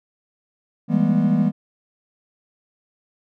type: tone cluster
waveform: triangle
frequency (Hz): 163.5 / 196.7 / 210 / 242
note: E3 / G3 / G#3 / B3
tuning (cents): -14 / +6 / +19 / -35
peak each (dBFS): -19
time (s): 0.88-1.52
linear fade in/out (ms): 50
effects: none